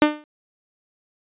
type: tone with exponential decay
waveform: sawtooth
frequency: 300 Hz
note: D4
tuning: 37 cents sharp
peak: -6 dBFS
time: 0.02-0.24 s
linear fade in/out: 1 ms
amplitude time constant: 47 ms
effects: resampled to 8000 Hz